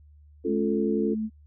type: chord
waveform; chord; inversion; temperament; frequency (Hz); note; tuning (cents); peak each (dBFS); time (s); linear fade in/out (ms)
sine; Db augmented; none; equal; 277.2 / 349.2 / 440; Db4 / F4 / A4; 0 / 0 / 0; -30 / -28 / -28; 0.44-1.15; 20
type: tone with pitch glide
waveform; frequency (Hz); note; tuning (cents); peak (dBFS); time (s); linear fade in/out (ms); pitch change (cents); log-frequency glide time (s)
sine; 214 to 217.9; A3 to A3; -48 to -17; -26; 0.46-1.3; 50; +31; 1.06-1.19
effects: added 74 Hz sine -50 dBFS peak until 1.46 s